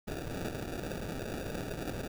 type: noise with sample-and-hold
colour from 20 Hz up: blue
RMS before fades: -38 dBFS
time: 0.07-2.08 s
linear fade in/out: 10 ms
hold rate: 1050 Hz
effects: none